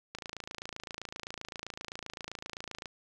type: click train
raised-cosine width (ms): 0.2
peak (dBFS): -22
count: 76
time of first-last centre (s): 0.15-2.858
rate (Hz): 27.7
effects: none

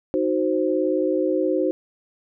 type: chord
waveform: sine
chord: C diminished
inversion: first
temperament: equal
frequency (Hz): 311.1 / 370 / 523.3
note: Eb4 / Gb4 / C5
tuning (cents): 0 / 0 / 0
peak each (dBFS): -23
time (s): 0.14-1.71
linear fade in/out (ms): 0
effects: none

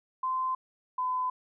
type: tone pair in turn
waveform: sine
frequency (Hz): 1034 / 1012.1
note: C6 / B5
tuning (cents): -21 / +42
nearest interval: unison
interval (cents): 37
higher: first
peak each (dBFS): -27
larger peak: neither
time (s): 0.23-0.55 / 0.98-1.3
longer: neither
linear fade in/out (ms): 5
effects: none

